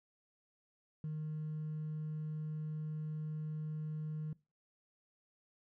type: tone with hard clipping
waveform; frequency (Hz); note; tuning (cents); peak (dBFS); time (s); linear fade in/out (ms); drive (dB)
triangle; 154.2; D#3; -15; -37; 1.04-4.33; 2; 2
effects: noise-tail reverb RT60 0.3 s tail -22 dB re dry